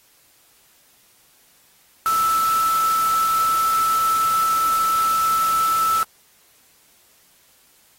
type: tone in noise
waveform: sine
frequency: 1318.5 Hz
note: E6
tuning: in tune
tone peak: -16 dBFS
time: 2.06-6.03 s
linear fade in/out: 0 ms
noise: white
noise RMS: -30 dBFS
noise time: 2.06-6.03 s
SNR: +11 dB
effects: white hiss -56 dBFS RMS until 7.98 s + AAC 48 kbps